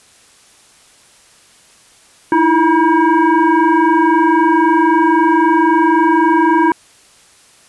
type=tone with frequency modulation; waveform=sine; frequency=311.1 Hz; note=D#4; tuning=in tune; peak=-8 dBFS; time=2.32-6.72 s; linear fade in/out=2 ms; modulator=646 Hz; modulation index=1.6; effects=white hiss -47 dBFS RMS until 7.68 s + resampled to 24000 Hz